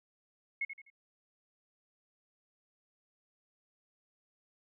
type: tone with echo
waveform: sine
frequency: 2175 Hz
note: C#7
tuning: 33 cents flat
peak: -31 dBFS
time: 0.61-0.65 s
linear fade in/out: 5 ms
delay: 84 ms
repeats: 3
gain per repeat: -9 dB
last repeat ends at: 0.902 s
effects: none